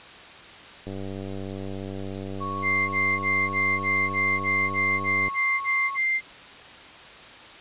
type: click train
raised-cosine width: 2 ms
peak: -22 dBFS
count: 429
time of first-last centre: 0.87-5.282 s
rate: 97 Hz
type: tone with pitch glide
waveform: sine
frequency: 1108.7 to 1101 Hz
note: C#6 to C#6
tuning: 0 to -12 cents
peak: -29 dBFS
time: 2.4-5.98 s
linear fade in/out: 20 ms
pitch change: -12 cents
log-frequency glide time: 2.79-2.85 s
type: tone bursts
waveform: sine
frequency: 2093 Hz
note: C7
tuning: in tune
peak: -21 dBFS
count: 12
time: 2.62-6.212 s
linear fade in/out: 50 ms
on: 270 ms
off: 32 ms
effects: white hiss -44 dBFS RMS until 7.6 s + resampled to 8000 Hz